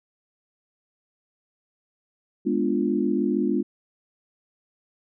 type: chord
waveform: sine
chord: G# diminished seventh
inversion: none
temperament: equal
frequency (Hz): 207.7 / 246.9 / 293.7 / 349.2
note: G#3 / B3 / D4 / F4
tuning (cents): 0 / 0 / 0 / 0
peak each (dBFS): -26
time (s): 2.45-3.63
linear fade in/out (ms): 20
effects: none